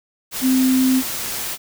sine tone in noise, 259.3 Hz, C4, 15 cents flat, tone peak -13 dBFS, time 0.41-1.03 s, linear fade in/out 50 ms, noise white, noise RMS -26 dBFS, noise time 0.31-1.58 s, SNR +10 dB, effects none

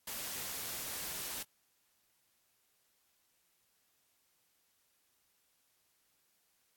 white noise, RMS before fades -41 dBFS, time 0.07-1.43 s, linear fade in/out 5 ms, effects white hiss -75 dBFS RMS until 6.76 s + AAC 64 kbps

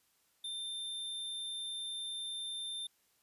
square tone, 3585 Hz, A7, 32 cents sharp, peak -39 dBFS, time 0.44-2.87 s, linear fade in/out 5 ms, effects white hiss -73 dBFS RMS until 3.22 s + resampled to 32000 Hz

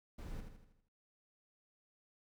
brown noise with echo, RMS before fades -45 dBFS, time 0.18-0.41 s, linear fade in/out 10 ms, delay 80 ms, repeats 6, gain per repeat -6 dB, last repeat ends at 0.89 s, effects none

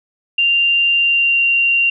sine tone with pitch glide, 2784 to 2766 Hz, F7 to F7, -6 to -17 cents, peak -11 dBFS, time 0.38-1.9 s, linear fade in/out 5 ms, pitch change -11 cents, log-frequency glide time 0.96-1.41 s, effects none

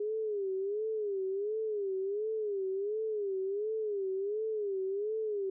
sine tone with vibrato, 408.8 Hz, G#4, 27 cents flat, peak -31 dBFS, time 0-5.5 s, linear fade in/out 5 ms, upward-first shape sine, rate 1.4 Hz, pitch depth 130 cents each way, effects none

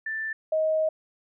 sine tone pair in turn, 1769 / 629.4 Hz, A6 / D#5, +9 / +20 cents, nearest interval octave + tritone, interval 1789 cents, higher first, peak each -28 / -21 dBFS, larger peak second, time 0.06-0.33 / 0.52-0.89 s, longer second, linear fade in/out 5 ms, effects none

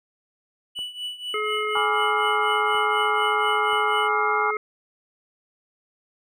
triangle tone with tremolo, 2960 Hz, F#7, in tune, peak -25 dBFS, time 0.75-4.09 s, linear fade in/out 20 ms, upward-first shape triangle, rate 4.1 Hz, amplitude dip 85%
click train, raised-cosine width 1 ms, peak -30 dBFS, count 4, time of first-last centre 0.79-3.731 s, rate 1.02 Hz
harmonic tone, 425.8 Hz, G#4, 43 cents sharp, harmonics 1 / 3 / 5, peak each -27 / -27 / -29 dBFS, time 1.34-4.57 s, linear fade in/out 2 ms
sine chord, G# diminished seventh, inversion none, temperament equal, 830.6 / 987.8 / 1174.7 / 1396.9 Hz, G#5 / B5 / D6 / F6, 0 / 0 / 0 / 0 cents, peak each -26 / -31 / -26 / -26 dBFS, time 1.75-4.51 s, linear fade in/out 5 ms
effects none

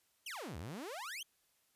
sawtooth exponential two-way sweep, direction down then up, 3322 to 71 to 3322 Hz, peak -39 dBFS, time 0.26-1.23 s, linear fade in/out 5 ms, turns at 0.58 s, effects white hiss -75 dBFS RMS until 1.75 s + resampled to 32000 Hz

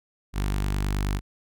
sawtooth tone with notch filter, 49.45 Hz, G1, 16 cents sharp, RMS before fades -26 dBFS, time 0.33-1.21 s, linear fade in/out 50 ms, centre 530 Hz, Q 1.4, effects none

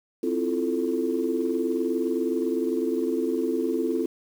sine chord, F major seventh, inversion second, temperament equal, 261.6 / 329.6 / 349.2 / 440 Hz, C4 / E4 / F4 / A4, 0 / 0 / 0 / 0 cents, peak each -28 dBFS, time 0.23-4.06 s, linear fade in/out 5 ms, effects tanh soft clip ceiling -13 dBFS + 8-bit

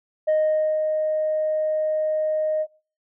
sine tone with ADSR envelope, 620 Hz, D#5, 6 cents flat, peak -14 dBFS, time 0.27-2.67 s, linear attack 17 ms, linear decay 500 ms, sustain -5 dB, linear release 57 ms, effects noise-tail reverb RT60 0.4 s tail -24 dB re dry + tanh soft clip ceiling -15 dBFS

